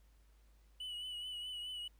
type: tone with vibrato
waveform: triangle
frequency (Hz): 2957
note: F#7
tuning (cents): -2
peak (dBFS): -40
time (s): 0.8-1.88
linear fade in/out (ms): 5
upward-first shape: triangle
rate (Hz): 4.7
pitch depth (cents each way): 46
effects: added 52 Hz sine -63 dBFS peak until 1.99 s + pink hiss -75 dBFS RMS until 1.99 s